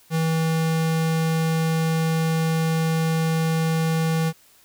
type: tone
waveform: square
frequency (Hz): 161.7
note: E3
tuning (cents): -33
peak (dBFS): -20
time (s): 0.1-4.33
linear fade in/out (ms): 50
effects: white hiss -55 dBFS RMS until 4.64 s